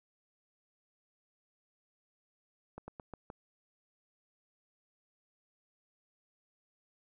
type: slowing click train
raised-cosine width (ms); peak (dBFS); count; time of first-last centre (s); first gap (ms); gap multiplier
1; -30; 5; 2.78-3.302; 100; 1.18
effects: none